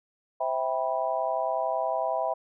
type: chord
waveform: sine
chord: C major seventh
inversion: none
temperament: just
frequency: 523.3 / 654.1 / 784.9 / 981.1 Hz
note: C5 / E5 / G5 / B5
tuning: 0 / -14 / +2 / -12 cents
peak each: -34 / -28 / -31 / -32 dBFS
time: 0.4-2.34 s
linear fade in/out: 10 ms
effects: none